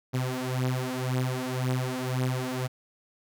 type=beating tone pair; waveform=sawtooth; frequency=127 / 128.9 Hz; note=B2 / C3; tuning=+49 / -26 cents; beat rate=1.9 Hz; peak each=-26 dBFS; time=0.13-2.68 s; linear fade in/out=20 ms; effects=none